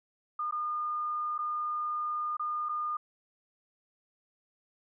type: tone with dropouts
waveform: sine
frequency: 1216 Hz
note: D#6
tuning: 40 cents flat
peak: -30 dBFS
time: 0.39-2.97 s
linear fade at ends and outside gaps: 5 ms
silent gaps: 0.511-0.523 / 1.38-1.388 / 2.369-2.395 / 2.688-2.692 s
effects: none